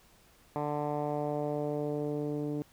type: tone with low-pass filter sweep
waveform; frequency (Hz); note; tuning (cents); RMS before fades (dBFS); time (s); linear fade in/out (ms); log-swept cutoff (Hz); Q
10% pulse; 147.8; D3; +11; -33; 0.56-2.62; 0; 990 to 340; 1.8
effects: pink hiss -62 dBFS RMS until 2.72 s